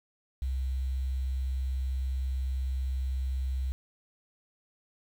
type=tone with quantisation; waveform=sine; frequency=65.41 Hz; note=C2; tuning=in tune; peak=-28 dBFS; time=0.42-3.72 s; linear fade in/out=0 ms; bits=9; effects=none